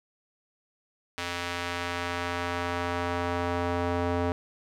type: tone with band-pass filter sweep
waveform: square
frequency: 87.31 Hz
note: F2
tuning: in tune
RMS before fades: -30 dBFS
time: 1.18-4.32 s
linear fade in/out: 0 ms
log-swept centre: 2700 to 590 Hz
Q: 0.71
effects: none